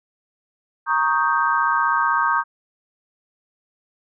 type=chord; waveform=sine; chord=Eb dominant seventh; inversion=second; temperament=equal; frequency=932.3 / 1108.7 / 1244.5 / 1568 Hz; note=Bb5 / Db6 / Eb6 / G6; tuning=0 / 0 / 0 / 0 cents; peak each=-22 dBFS; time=0.86-2.44 s; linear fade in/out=50 ms; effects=none